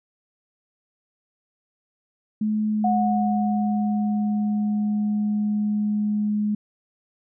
sine tone with pitch glide, 213.9 to 209.6 Hz, A3 to G#3, -49 to +16 cents, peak -20 dBFS, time 2.41-6.55 s, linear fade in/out 5 ms, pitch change -35 cents, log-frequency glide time 2.68-3.27 s
sine tone with exponential decay, 730 Hz, F#5, 24 cents flat, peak -19 dBFS, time 2.84-6.29 s, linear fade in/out 5 ms, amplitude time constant 750 ms
effects none

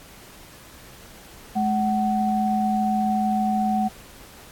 sine tone pair together, 212.7 / 750 Hz, G#3 / F#5, +42 / +23 cents, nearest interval octave + minor seventh, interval 2181 cents, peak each -22 dBFS, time 1.55-3.89 s, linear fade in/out 20 ms, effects pink hiss -46 dBFS RMS until 4.51 s + AAC 64 kbps

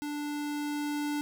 square tone with level ramp, 293.7 Hz, D4, in tune, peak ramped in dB -34 to -30 dBFS, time 0.02-1.21 s, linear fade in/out 0 ms, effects none

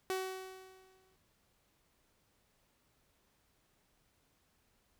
sawtooth tone with exponential decay, 376.6 Hz, F#4, 31 cents sharp, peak -29 dBFS, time 0.1-1.16 s, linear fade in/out 0 ms, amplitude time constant 230 ms, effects pink hiss -74 dBFS RMS until 4.99 s

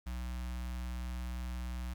square tone with notch filter, 61.4 Hz, B1, 9 cents flat, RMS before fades -39 dBFS, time 0.06-1.94 s, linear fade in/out 10 ms, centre 430 Hz, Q 0.84, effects 11-bit

